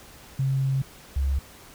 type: tone pair in turn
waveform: sine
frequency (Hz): 134.5 / 68.41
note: C3 / C#2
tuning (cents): +48 / -22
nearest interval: octave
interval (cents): 1170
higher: first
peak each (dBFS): -21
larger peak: neither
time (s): 0.39-0.82 / 1.16-1.39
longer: first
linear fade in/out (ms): 5
effects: pink hiss -48 dBFS RMS until 1.74 s